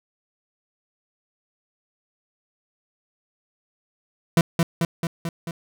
40% pulse tone with echo, 167.4 Hz, E3, 27 cents sharp, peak -12 dBFS, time 4.37-4.41 s, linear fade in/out 2 ms, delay 220 ms, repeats 5, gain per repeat -3 dB, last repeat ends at 5.51 s, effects none

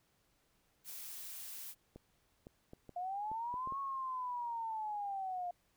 blue noise, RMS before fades -47 dBFS, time 0.84-1.75 s, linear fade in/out 50 ms
clicks, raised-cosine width 2 ms, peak -37 dBFS, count 8, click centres 1.96 / 2.469 / 2.734 / 2.893 / 3.316 / 3.541 / 3.674 / 3.723 s
sine linear two-way sweep, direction up then down, 699 to 1108.7 to 699 Hz, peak -37 dBFS, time 2.96-5.51 s, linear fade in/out 5 ms, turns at 3.79 s
effects pink hiss -75 dBFS RMS until 5.76 s

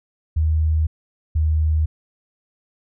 sine tone pair in turn, 78.5 / 77.96 Hz, D#2 / D#2, +16 / +4 cents, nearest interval unison, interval 12 cents, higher first, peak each -15 dBFS, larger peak neither, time 0.36-0.87 / 1.35-1.86 s, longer neither, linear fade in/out 10 ms, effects none

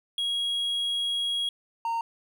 triangle tone pair in turn, 3300 / 920.4 Hz, G#7 / A#5, -12 / -22 cents, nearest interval octave + minor seventh, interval 2210 cents, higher first, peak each -24 dBFS, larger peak neither, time 0.18-1.49 / 1.85-2.01 s, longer first, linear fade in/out 2 ms, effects none

